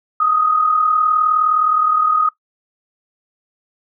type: tone pair together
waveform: sine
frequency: 1244.5 / 1283.9 Hz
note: D#6 / E6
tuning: 0 / -46 cents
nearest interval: minor second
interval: 54 cents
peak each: -13 / -21 dBFS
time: 0.2-2.29 s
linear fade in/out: 5 ms
effects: noise-tail reverb RT60 0.1 s tail -18 dB re dry